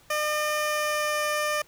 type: tone with pitch glide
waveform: 15% pulse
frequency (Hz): 604 to 600.5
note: D5 to D5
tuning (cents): +48 to +38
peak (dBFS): -18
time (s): 0.1-1.62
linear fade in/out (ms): 5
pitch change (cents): -10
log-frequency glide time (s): 0.56-1.16
effects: pink hiss -57 dBFS RMS until 1.67 s